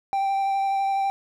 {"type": "tone with vibrato", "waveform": "triangle", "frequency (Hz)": 784, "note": "G5", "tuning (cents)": 0, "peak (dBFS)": -19, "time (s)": [0.13, 1.1], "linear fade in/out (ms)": 0, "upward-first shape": "sine", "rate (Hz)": 12, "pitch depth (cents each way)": 12, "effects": []}